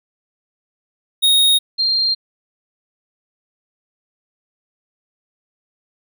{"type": "tone pair in turn", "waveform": ["square", "sine"], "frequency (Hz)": [3735, 4190], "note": ["A#7", "C8"], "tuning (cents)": [3, 2], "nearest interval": "major second", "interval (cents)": 199, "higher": "second", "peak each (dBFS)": [-11, -14], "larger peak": "first", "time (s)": [[1.22, 1.59], [1.78, 2.15]], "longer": "neither", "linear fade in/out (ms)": 20, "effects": []}